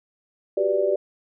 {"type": "chord", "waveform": "sine", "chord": "G major seventh", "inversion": "third", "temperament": "equal", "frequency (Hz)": [370, 392, 493.9, 587.3], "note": ["F#4", "G4", "B4", "D5"], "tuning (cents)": [0, 0, 0, 0], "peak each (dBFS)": [-28, -23, -28, -22], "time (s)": [0.57, 0.96], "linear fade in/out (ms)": 5, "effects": []}